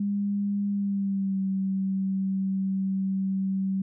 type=tone with pitch glide; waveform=sine; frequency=202 to 192.21 Hz; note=G#3 to G3; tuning=-48 to -34 cents; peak=-24 dBFS; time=0-3.82 s; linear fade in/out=5 ms; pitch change=-86 cents; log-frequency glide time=0.7-1.41 s; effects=none

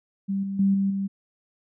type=tone with level steps; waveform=sine; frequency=196 Hz; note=G3; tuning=in tune; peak=-23 / -27 / -17 / -20 / -24 dBFS; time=0.28-1.08 s; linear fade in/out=20 ms; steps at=0.43 / 0.59 / 0.74 / 0.9 s; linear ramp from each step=5 ms; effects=none

